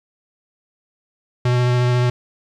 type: tone with vibrato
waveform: square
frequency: 123.4 Hz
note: B2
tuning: 1 cent flat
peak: -15 dBFS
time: 1.45-2.1 s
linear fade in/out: 5 ms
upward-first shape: triangle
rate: 14 Hz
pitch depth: 14 cents each way
effects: low-pass 5000 Hz 12 dB/octave + 9-bit